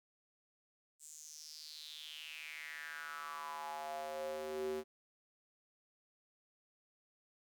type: tone with high-pass filter sweep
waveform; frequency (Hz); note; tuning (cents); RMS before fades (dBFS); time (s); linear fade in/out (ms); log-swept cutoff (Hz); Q
square; 76.9; D#2; -20; -45; 0.99-4.84; 50; 7900 to 330; 5.7
effects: none